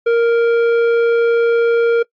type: tone with tanh clipping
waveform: sine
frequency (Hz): 466.2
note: A#4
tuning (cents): 0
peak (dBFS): -12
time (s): 0.06-2.03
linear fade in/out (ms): 10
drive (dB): 10
effects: noise-tail reverb RT60 0.1 s tail -24 dB re dry + AAC 64 kbps